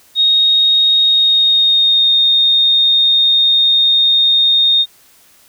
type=tone with pitch glide; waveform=sine; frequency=3734 to 3685 Hz; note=A#7 to A#7; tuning=+2 to -21 cents; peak=-8 dBFS; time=0.15-4.86 s; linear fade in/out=50 ms; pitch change=-23 cents; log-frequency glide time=1.02-2.12 s; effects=white hiss -48 dBFS RMS until 5.48 s